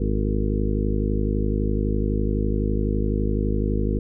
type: harmonic tone with a mistuned harmonic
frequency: 51.91 Hz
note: G#1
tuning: in tune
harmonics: 1 / 2 / 3 / 4 / 5 / 6 / 7 / 8 / 9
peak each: -23 / -27 / -32 / -28 / -30 / -33 / -31 / -36 / -33 dBFS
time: 0-3.99 s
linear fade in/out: 5 ms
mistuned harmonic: 8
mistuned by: +34 cents
effects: none